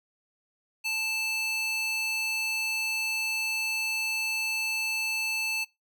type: tone with high-pass filter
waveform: square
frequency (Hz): 880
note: A5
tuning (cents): 0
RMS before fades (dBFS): -30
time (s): 0.84-5.65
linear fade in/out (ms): 20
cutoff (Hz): 2800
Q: 2.3
effects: noise-tail reverb RT60 0.2 s tail -21 dB re dry